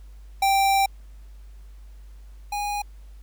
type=tone pair in turn; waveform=square; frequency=784 / 821.8 Hz; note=G5 / G#5; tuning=0 / -18 cents; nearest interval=minor second; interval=82 cents; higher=second; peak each=-18 / -26 dBFS; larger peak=first; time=0.42-0.86 / 2.52-2.82 s; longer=first; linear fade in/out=5 ms; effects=added 50 Hz sine -41 dBFS peak until 3.22 s + pink hiss -62 dBFS RMS until 3.22 s